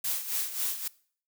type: noise with tremolo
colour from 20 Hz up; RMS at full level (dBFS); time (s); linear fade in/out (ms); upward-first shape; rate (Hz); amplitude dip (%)
blue; -29; 0.04-0.88; 5; sine; 3.7; 70
effects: noise-tail reverb RT60 0.5 s tail -21 dB re dry